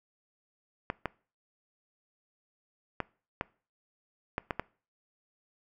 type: clicks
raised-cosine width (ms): 0.5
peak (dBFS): -15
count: 7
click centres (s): 0.901 / 1.057 / 3.003 / 3.411 / 4.381 / 4.508 / 4.596
effects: noise-tail reverb RT60 0.4 s tail -23 dB re dry